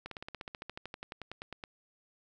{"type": "slowing click train", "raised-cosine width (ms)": 0.3, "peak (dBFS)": -25, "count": 21, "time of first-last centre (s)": [0.06, 1.638], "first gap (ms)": 53, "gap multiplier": 1.04, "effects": []}